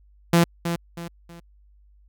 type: tone with echo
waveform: sawtooth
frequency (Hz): 170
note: F3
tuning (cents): -46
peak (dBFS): -10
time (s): 0.33-0.44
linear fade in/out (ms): 5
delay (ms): 320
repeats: 3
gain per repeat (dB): -9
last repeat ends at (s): 1.4
effects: added 50 Hz sine -52 dBFS peak until 2.08 s